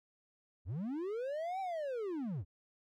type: linear two-way sweep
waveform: triangle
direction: up then down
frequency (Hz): 70 to 784 to 70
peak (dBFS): -34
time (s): 0.65-2.45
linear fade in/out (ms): 50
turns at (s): 1.6
effects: none